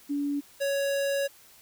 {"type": "tone pair in turn", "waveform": ["sine", "square"], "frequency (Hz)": [286, 557], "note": ["D4", "C#5"], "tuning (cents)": [-46, 8], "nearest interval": "octave", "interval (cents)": 1154, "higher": "second", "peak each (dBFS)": -26, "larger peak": "neither", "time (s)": [[0.09, 0.41], [0.6, 1.28]], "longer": "second", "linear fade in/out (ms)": 20, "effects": ["white hiss -55 dBFS RMS until 1.61 s"]}